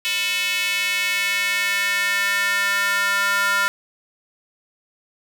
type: tone with high-pass filter sweep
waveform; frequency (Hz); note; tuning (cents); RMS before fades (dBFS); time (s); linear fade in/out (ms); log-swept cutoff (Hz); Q
square; 199.9; G3; +34; -21; 0.05-3.68; 0; 2700 to 1400; 3.2
effects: none